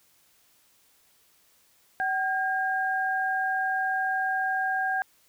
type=tone pair together; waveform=sine; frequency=760 / 1614.1 Hz; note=F#5 / G#6; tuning=+46 / -50 cents; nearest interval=octave + minor second; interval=1304 cents; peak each=-27 dBFS; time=2-5.02 s; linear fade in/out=0 ms; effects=white hiss -63 dBFS RMS until 5.28 s